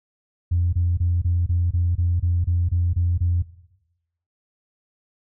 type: tone bursts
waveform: sine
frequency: 87 Hz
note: F2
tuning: 6 cents flat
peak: -16 dBFS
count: 12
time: 0.51-3.425 s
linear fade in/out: 10 ms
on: 220 ms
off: 25 ms
effects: noise-tail reverb RT60 0.9 s tail -17 dB re dry + tanh soft clip ceiling -12 dBFS